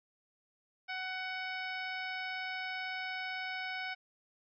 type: harmonic tone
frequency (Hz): 747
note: F#5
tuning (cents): +16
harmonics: 1 / 2 / 3 / 4 / 5 / 6 / 7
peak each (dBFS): -43 / -41 / -41 / -49 / -51 / -55 / -50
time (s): 0.88-3.95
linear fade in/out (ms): 20
effects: none